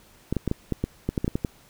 clicks, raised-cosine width 3 ms, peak -11 dBFS, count 12, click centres 0.326 / 0.367 / 0.477 / 0.514 / 0.723 / 0.84 / 1.09 / 1.178 / 1.245 / 1.279 / 1.355 / 1.448 s, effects pink hiss -55 dBFS RMS until 1.69 s

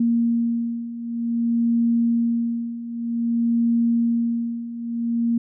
sine beating tone pair, 233.1 / 233.63 Hz, A#3 / A#3, 0 / +4 cents, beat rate 0.53 Hz, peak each -24 / -20 dBFS, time 0-5.38 s, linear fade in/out 5 ms, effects none

